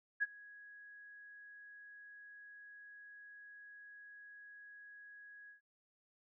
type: tone with ADSR envelope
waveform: sine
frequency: 1664 Hz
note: G#6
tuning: 3 cents sharp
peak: -29 dBFS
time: 0.2-5.61 s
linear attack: 27 ms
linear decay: 29 ms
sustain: -24 dB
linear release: 120 ms
effects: none